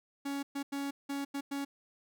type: tone bursts at uneven times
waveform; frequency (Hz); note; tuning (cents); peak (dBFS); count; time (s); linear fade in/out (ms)
45% pulse; 279.6; C#4; +15; -34; 6; 0.25-0.43 / 0.55-0.63 / 0.72-0.91 / 1.09-1.25 / 1.34-1.41 / 1.51-1.65; 10
effects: none